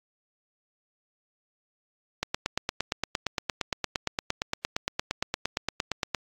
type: click train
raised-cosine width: 0.2 ms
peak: -9 dBFS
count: 35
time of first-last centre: 2.23-6.147 s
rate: 8.68 Hz
effects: AAC 48 kbps